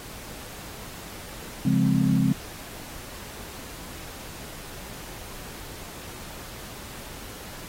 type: chord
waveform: sine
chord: Db major seventh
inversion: none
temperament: equal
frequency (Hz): 138.59 / 174.61 / 207.7 / 261.6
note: Db3 / F3 / Ab3 / C4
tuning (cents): 0 / 0 / 0 / 0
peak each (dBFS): -24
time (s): 1.65-2.33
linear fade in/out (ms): 5
effects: pink hiss -41 dBFS RMS until 7.68 s + AAC 48 kbps